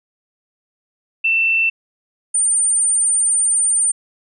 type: tone pair in turn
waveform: sine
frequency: 2678 / 9008 Hz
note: E7 / C#9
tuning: +27 / +27 cents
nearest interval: octave + major sixth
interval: 2100 cents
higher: second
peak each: -13 dBFS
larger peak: neither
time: 1.24-1.7 / 2.34-3.92 s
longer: second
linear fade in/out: 10 ms
effects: none